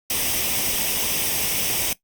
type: noise with comb filter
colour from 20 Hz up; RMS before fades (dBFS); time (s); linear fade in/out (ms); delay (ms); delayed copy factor
white; -23; 0.1-1.93; 2; 0.35; +0.6
effects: noise-tail reverb RT60 0.1 s tail -18 dB re dry + Opus 48 kbps